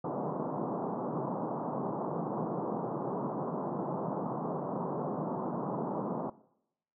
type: band-pass noise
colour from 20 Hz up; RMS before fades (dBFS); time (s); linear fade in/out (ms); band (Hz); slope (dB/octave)
pink; -35; 0.04-6.3; 5; 140 to 1100; 48
effects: noise-tail reverb RT60 0.8 s tail -20 dB re dry